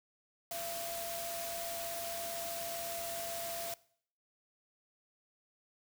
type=tone in noise; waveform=sine; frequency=679 Hz; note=F5; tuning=49 cents flat; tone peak=-41 dBFS; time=0.51-3.74 s; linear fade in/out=2 ms; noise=white; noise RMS=-42 dBFS; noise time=0.51-3.74 s; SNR=-2 dB; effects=noise-tail reverb RT60 0.6 s tail -21 dB re dry